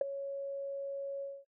sine tone with ADSR envelope, 554.4 Hz, C#5, in tune, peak -22 dBFS, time 0.01-1.45 s, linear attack 3 ms, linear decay 13 ms, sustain -14 dB, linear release 230 ms, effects noise-tail reverb RT60 0.1 s tail -24 dB re dry + tanh soft clip ceiling -19 dBFS

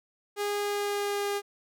sawtooth tone with pitch glide, 410 to 405.3 Hz, G#4 to G#4, -22 to -42 cents, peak -24 dBFS, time 0.36-1.42 s, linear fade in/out 50 ms, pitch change -20 cents, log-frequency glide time 0.59-1.28 s, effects none

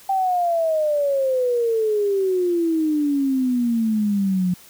sine exponential sweep, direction down, 784 to 177.4 Hz, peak -17 dBFS, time 0.09-4.54 s, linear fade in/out 5 ms, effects white hiss -47 dBFS RMS until 4.69 s

